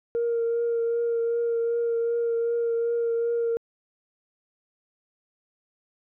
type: tone with vibrato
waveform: sine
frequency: 466.2 Hz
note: A#4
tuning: in tune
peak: -21 dBFS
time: 0.15-3.57 s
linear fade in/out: 0 ms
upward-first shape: triangle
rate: 2.6 Hz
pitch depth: 18 cents each way
effects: tanh soft clip ceiling -19 dBFS